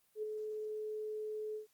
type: tone with ADSR envelope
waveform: sine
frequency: 429.2 Hz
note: A4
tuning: 43 cents flat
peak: -34 dBFS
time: 0.15-1.67 s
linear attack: 79 ms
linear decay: 7 ms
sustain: -4 dB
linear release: 120 ms
effects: white hiss -73 dBFS RMS until 1.73 s + Opus 32 kbps